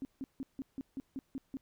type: tone bursts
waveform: sine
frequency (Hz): 268.7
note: C4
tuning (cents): +46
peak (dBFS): -36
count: 9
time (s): 0.02-1.57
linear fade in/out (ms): 0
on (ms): 30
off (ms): 160
effects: pink hiss -75 dBFS RMS until 1.61 s